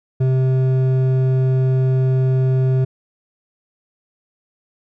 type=tone with hard clipping; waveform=sine; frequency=130.4 Hz; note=C3; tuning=5 cents flat; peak=-15 dBFS; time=0.2-2.85 s; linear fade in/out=10 ms; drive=8 dB; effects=none